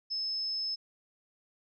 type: tone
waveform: sine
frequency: 5220 Hz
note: E8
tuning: 18 cents flat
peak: -31 dBFS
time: 0.1-0.76 s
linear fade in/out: 20 ms
effects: none